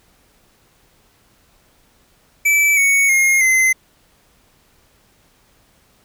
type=tone with pitch steps; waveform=square; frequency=2312 / 2224 / 2140 / 2059 Hz; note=D7 / C#7 / C7 / C7; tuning=-28 / +5 / +38 / -28 cents; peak=-12 dBFS; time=2.45-3.73 s; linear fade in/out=10 ms; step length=320 ms; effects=pink hiss -56 dBFS RMS until 6.04 s